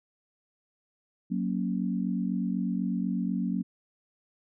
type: chord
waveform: sine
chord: F# major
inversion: none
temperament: equal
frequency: 185 / 233.1 / 277.2 Hz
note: F#3 / A#3 / C#4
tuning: 0 / 0 / 0 cents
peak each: -29 / -31 / -34 dBFS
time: 1.3-3.63 s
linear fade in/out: 20 ms
effects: none